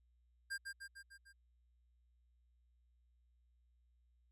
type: tone with echo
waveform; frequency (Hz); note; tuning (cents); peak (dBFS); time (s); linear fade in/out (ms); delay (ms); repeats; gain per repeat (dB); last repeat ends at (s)
square; 1600; G6; +35; -40; 0.5-0.58; 20; 150; 5; -4; 1.33
effects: added 60 Hz sine -70 dBFS peak until 4.31 s + resampled to 32000 Hz